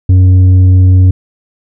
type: tone with tanh clipping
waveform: sine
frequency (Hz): 92.5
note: F#2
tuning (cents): 0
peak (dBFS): -3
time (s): 0.09-1.11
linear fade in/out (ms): 5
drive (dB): 5
effects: none